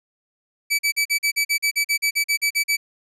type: tone bursts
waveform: sawtooth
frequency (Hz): 2300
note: D7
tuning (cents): -37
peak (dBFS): -14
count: 16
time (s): 0.7-2.77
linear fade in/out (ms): 20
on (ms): 90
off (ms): 42
effects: resampled to 32000 Hz